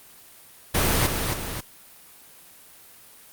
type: noise with echo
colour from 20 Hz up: pink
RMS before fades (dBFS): -21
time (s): 0.74-1.07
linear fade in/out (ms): 10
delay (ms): 270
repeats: 2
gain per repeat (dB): -5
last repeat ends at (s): 1.61
effects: white hiss -49 dBFS RMS until 3.32 s + Opus 32 kbps